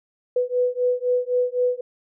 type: beating tone pair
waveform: sine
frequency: 493.9 / 497.8 Hz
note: B4 / B4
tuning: 0 / +14 cents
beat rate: 3.9 Hz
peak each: -22 dBFS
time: 0.36-1.81 s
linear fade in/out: 5 ms
effects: none